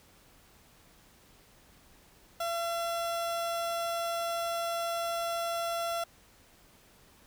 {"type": "tone", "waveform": "30% pulse", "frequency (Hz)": 678, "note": "E5", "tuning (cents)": 49, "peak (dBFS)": -28, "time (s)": [2.4, 6.04], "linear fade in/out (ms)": 5, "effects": ["pink hiss -60 dBFS RMS until 7.26 s"]}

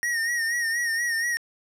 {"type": "tone with vibrato", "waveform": "square", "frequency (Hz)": 1864.7, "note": "A#6", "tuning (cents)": 0, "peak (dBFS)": -24, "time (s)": [0.03, 1.37], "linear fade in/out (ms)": 0, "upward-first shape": "sine", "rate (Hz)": 4.2, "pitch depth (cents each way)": 58, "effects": ["low-pass 12000 Hz 12 dB/octave", "11-bit"]}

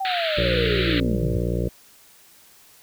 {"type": "linear sweep", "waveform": "sine", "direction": "down", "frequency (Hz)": [784, 82.41], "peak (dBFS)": -23, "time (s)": [0, 1.38], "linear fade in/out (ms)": 10}
{"type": "band-pass noise", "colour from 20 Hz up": "white", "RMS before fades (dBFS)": -27, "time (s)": [0.05, 1], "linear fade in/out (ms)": 0, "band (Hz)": [1300, 4200], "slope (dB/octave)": 96}
{"type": "harmonic tone", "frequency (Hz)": 59.1, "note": "A#1", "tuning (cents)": 24, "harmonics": [1, 2, 3, 5, 6, 7, 8, 9, 10], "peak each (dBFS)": [-26, -27, -28, -34, -31, -34, -32, -35, -37], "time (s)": [0.37, 1.69], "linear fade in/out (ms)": 10}
{"effects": ["white hiss -52 dBFS RMS until 2.82 s"]}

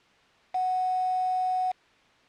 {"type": "tone with quantisation", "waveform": "sine", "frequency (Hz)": 740, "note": "F#5", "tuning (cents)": 0, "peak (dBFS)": -24, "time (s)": [0.54, 1.72], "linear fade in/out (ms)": 10, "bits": 6, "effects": ["white hiss -59 dBFS RMS until 2.28 s", "low-pass 3000 Hz 12 dB/octave"]}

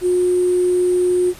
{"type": "tone with sample-and-hold", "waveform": "sine", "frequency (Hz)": 360, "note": "F#4", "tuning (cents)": -47, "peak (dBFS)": -13, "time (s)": [0.01, 1.34], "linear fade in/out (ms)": 50, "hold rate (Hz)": 8820, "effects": ["pink hiss -40 dBFS RMS until 1.39 s", "resampled to 32000 Hz"]}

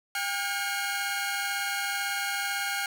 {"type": "tone cluster", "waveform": "sawtooth", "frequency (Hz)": [798, 1426, 1614, 2186], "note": ["G5", "F6", "G#6", "C#7"], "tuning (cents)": [31, 36, -50, -25], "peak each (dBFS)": [-30, -29, -33, -31], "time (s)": [0.15, 2.86], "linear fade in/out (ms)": 2, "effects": []}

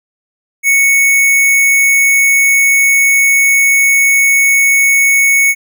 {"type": "tone with sample-and-hold", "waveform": "sine", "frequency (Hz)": 2217, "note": "C#7", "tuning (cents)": 0, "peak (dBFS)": -6, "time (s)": [0.63, 5.55], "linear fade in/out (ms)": 50, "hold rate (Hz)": 8820, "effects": []}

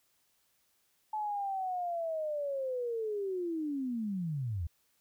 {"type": "linear sweep", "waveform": "sine", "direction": "down", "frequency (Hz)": [865, 75.4], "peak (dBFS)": -32, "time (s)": [1.13, 4.67], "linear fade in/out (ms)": 5, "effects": ["white hiss -73 dBFS RMS until 5 s"]}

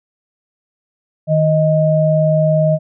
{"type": "tone pair together", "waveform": "sine", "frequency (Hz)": [156.22, 626], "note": ["D#3", "D#5"], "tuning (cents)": [7, 10], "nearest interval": "2 octaves", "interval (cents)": 2403, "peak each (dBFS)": -13, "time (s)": [1.27, 2.79], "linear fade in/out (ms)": 50, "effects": []}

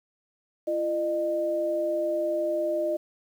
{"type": "tone pair together", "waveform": "sine", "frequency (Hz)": [340.2, 609], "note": ["F4", "D#5"], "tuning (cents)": [-45, -37], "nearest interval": "minor seventh", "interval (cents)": 1008, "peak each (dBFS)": [-30, -25], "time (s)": [0.67, 2.97], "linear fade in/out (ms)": 10, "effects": ["9-bit"]}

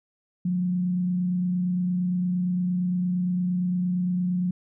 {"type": "tone with frequency modulation", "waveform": "sine", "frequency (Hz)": 180, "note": "F#3", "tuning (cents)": -47, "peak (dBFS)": -22, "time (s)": [0.45, 4.51], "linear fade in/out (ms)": 5, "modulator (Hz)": 28.7, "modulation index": 0.23, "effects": []}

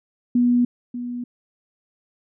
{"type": "tone with echo", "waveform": "sine", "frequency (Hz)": 243.5, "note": "B3", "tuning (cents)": -24, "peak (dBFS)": -14, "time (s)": [0.35, 0.65], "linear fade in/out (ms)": 5, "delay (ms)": 590, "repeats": 1, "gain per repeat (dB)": -12, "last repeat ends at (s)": 1.24, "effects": []}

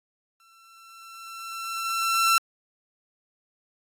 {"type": "tone with exponential growth", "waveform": "sawtooth", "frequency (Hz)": 1346, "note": "E6", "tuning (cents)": 36, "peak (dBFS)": -13, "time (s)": [0.4, 2.38], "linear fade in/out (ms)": 1, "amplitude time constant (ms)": 430, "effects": ["AAC 64 kbps"]}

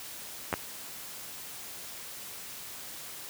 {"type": "clicks", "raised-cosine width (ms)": 0.5, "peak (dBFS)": -13, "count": 2, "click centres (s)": [0.528, 0.539], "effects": ["white hiss -43 dBFS RMS until 3.29 s", "high-pass 60 Hz 12 dB/octave"]}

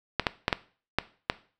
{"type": "clicks", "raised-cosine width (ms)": 0.3, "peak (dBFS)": -6, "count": 6, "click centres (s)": [0.197, 0.268, 0.481, 0.528, 0.986, 1.299], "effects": ["noise-tail reverb RT60 0.4 s tail -17 dB re dry"]}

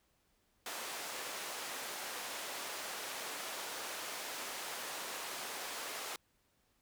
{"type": "band-pass noise", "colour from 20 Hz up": "pink", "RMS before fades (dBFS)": -43, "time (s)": [0.66, 6.16], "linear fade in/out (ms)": 2, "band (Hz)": [550, 14000], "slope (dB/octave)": 12, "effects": ["pink hiss -75 dBFS RMS until 6.81 s"]}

